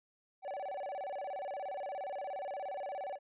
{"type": "tone with vibrato", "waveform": "triangle", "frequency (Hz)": 661, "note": "E5", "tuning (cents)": 5, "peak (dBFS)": -36, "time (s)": [0.42, 3.19], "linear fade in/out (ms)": 50, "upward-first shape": "square", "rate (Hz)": 17, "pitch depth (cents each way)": 250, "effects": ["resampled to 8000 Hz"]}